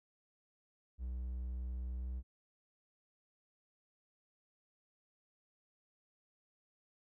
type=tone with pitch glide; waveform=triangle; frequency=62.1 to 62.75 Hz; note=B1 to B1; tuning=+10 to +28 cents; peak=-36 dBFS; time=0.98-2.23 s; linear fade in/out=50 ms; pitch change=+18 cents; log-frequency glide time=1.96-2.08 s; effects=none